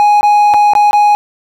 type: tone with dropouts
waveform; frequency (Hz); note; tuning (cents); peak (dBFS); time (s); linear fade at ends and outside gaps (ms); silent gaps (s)
triangle; 830.6; G#5; 0; -3; 0-1.15; 0; 0.21-0.23 / 0.538-0.543 / 0.735-0.752 / 0.91-0.931
effects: none

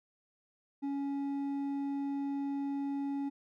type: tone with hard clipping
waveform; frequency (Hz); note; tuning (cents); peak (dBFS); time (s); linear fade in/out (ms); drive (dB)
sine; 279.3; C#4; +13; -34; 0.82-3.3; 20; 5
effects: none

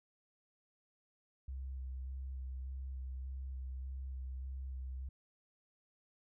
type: tone with vibrato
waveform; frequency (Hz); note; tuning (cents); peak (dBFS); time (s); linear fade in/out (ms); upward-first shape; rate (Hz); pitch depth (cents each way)
sine; 65.41; C2; 0; -40; 1.48-5.09; 5; square; 1.7; 16
effects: none

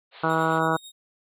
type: band-pass noise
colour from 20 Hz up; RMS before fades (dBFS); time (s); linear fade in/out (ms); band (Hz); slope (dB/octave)
white; -47; 0.11-0.62; 50; 400 to 4200; 96
type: harmonic tone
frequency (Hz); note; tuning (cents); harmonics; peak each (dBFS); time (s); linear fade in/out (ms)
161.3; E3; -37; 1 / 2 / 3 / 4 / 5 / 6 / 7 / 8 / 9; -29 / -29 / -29 / -29 / -29 / -29 / -29 / -29 / -29; 0.23-0.77; 10
type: tone with tremolo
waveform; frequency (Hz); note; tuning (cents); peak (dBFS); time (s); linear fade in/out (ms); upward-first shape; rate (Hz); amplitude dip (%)
sawtooth; 3729; A#7; 0; -37; 0.29-0.92; 10; sine; 9.1; 70
effects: none

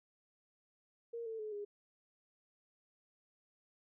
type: tone with pitch steps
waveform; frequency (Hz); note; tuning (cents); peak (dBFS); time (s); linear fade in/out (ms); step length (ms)
sine; 466.2 / 447 / 428.5 / 410.8; A#4 / A4 / A4 / G#4; 0 / +27 / -46 / -19; -40; 1.13-1.65; 10; 130
effects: none

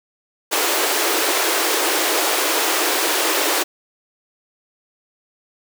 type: high-pass noise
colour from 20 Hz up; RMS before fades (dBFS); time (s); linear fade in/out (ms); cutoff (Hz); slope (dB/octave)
pink; -19; 0.51-3.64; 20; 300; 96
effects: none

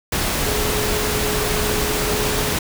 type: tone in noise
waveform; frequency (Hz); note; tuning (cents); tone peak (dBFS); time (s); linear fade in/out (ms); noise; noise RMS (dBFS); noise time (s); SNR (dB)
sine; 421.7; G#4; +26; -25; 0.46-2.54; 5; pink; -21; 0.12-2.59; -7
effects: none

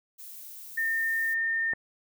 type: noise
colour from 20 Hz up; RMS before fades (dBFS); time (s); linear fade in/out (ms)
violet; -44; 0.18-1.35; 20
type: tone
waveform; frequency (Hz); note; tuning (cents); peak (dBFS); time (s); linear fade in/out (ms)
sine; 1816; A#6; -46; -25; 0.77-1.74; 10
type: click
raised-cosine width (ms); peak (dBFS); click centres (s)
1; -26; 1.734
effects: none

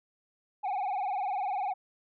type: tone with vibrato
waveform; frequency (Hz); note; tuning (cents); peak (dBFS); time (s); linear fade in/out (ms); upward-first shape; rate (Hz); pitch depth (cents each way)
sine; 784; G5; 0; -26; 0.63-1.74; 20; sine; 20; 130
effects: tanh soft clip ceiling -28 dBFS

